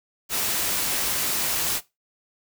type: noise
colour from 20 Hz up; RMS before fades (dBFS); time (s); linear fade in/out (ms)
white; -25; 0.29-1.81; 50
effects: noise-tail reverb RT60 0.2 s tail -17 dB re dry